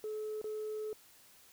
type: tone with dropouts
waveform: sine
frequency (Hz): 429.5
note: A4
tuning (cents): -42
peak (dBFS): -35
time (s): 0.04-0.93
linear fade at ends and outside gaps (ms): 1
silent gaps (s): 0.415-0.442
effects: tanh soft clip ceiling -34 dBFS + white hiss -61 dBFS RMS until 1.52 s